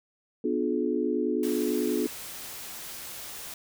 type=chord; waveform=sine; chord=B diminished seventh; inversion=none; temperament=just; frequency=246.9 / 296.3 / 355.6 / 426.7 Hz; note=B3 / D4 / F4 / Ab4; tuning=0 / +15 / +31 / +47 cents; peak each=-30 dBFS; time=0.44-2.07 s; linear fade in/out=5 ms
type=noise; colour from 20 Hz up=white; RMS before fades=-40 dBFS; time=1.43-3.54 s; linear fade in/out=2 ms
effects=none